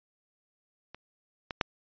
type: clicks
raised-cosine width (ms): 0.3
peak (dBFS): -27 / -18 / -9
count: 3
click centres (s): 0.946 / 1.508 / 1.612
effects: resampled to 11025 Hz